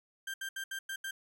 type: tone bursts at uneven times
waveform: 35% pulse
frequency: 1580 Hz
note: G6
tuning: 13 cents sharp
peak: -35 dBFS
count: 6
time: 0.27-0.34 / 0.41-0.49 / 0.56-0.64 / 0.71-0.79 / 0.89-0.96 / 1.04-1.11 s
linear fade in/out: 5 ms
effects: none